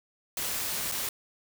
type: noise with dropouts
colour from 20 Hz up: white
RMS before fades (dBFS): -32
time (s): 0.37-1.09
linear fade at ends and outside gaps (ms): 2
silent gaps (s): 0.916-0.92
effects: none